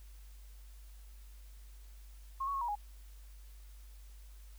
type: tone with pitch steps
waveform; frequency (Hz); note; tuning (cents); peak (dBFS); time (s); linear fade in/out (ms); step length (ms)
sine; 1077 / 1118 / 1090 / 952 / 828; C6 / C#6 / C#6 / A#5 / G#5; +50 / +14 / -29 / +36 / -5; -33; 2.4-2.755; 10; 71
effects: added 50 Hz sine -50 dBFS peak until 4.58 s + white hiss -65 dBFS RMS until 4.58 s